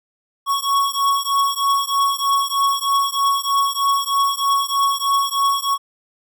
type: beating tone pair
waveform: square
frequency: 1108.7 / 1111.9 Hz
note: C#6 / C#6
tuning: 0 / +5 cents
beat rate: 3.2 Hz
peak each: -20 dBFS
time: 0.46-5.78 s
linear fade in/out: 50 ms
effects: none

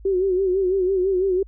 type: tone with vibrato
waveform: sine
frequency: 376.6 Hz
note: F#4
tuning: 31 cents sharp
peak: -17 dBFS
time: 0.05-1.43 s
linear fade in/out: 5 ms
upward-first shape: sine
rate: 6 Hz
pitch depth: 78 cents each way
effects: added 53 Hz sine -40 dBFS peak until 1.47 s

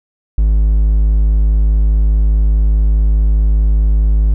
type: tone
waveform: triangle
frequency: 52.4 Hz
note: G#1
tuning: 16 cents sharp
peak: -6 dBFS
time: 0.38-4.34 s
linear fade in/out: 0 ms
effects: none

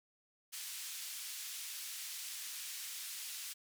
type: band-pass noise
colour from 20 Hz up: white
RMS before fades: -45 dBFS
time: 0.52-3.54 s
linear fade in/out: 20 ms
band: 2200 to 12000 Hz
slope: 12 dB/octave
effects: none

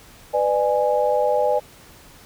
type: chord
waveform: sine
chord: G# diminished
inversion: first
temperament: just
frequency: 498.4 / 598 / 830.6 Hz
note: B4 / D5 / G#5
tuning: +16 / +31 / 0 cents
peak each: -21 / -20 / -22 dBFS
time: 0.33-1.6 s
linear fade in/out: 20 ms
effects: pink hiss -47 dBFS RMS until 2.25 s

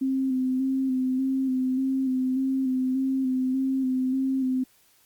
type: tone with vibrato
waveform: sine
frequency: 261.6 Hz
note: C4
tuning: in tune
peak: -22 dBFS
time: 0.01-4.64 s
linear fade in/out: 10 ms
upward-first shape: square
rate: 1.7 Hz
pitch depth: 26 cents each way
effects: white hiss -61 dBFS RMS until 5.05 s + Opus 48 kbps

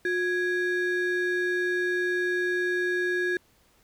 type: ring-modulated tone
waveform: triangle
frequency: 1010 Hz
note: B5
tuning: 39 cents sharp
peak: -19 dBFS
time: 0.05-3.37 s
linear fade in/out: 2 ms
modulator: 651 Hz
effects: pink hiss -63 dBFS RMS until 3.83 s

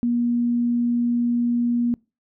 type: tone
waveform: sine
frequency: 239 Hz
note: A#3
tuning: 43 cents sharp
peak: -18 dBFS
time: 0.03-1.94 s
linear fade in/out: 0 ms
effects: noise-tail reverb RT60 0.3 s tail -26 dB re dry

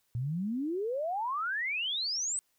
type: exponential sweep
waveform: sine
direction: up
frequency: 113.9 to 8372 Hz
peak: -30 dBFS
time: 0.15-2.39 s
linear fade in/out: 0 ms
effects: white hiss -74 dBFS RMS until 2.58 s

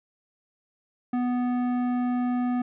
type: tone with tanh clipping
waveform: triangle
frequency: 246.9 Hz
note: B3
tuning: in tune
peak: -25 dBFS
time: 1.13-2.62 s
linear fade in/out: 5 ms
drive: 17 dB
effects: none

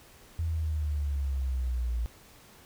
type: exponential sweep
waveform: sine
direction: down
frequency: 83.4 to 57.3 Hz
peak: -27 dBFS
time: 0.39-2.06 s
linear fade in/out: 0 ms
effects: pink hiss -55 dBFS RMS until 2.65 s

